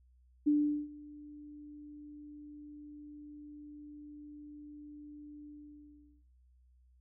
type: tone with ADSR envelope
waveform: sine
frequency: 295.6 Hz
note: D4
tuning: 11 cents sharp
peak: -23 dBFS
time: 0.46-6.23 s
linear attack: 17 ms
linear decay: 400 ms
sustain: -24 dB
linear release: 770 ms
effects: noise-tail reverb RT60 0.7 s tail -25 dB re dry + added 62 Hz sine -62 dBFS peak until 7 s